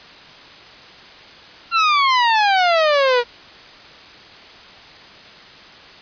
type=exponential sweep; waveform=sawtooth; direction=down; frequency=1386 to 470.5 Hz; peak=-9 dBFS; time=1.71-3.24 s; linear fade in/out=50 ms; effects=white hiss -41 dBFS RMS until 6.01 s + resampled to 11025 Hz